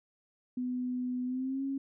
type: tone with pitch glide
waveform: sine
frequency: 250 to 272.6 Hz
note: B3 to C#4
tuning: +21 to -29 cents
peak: -31 dBFS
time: 0.57-1.78 s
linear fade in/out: 5 ms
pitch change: +150 cents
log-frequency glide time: 1.25-1.63 s
effects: none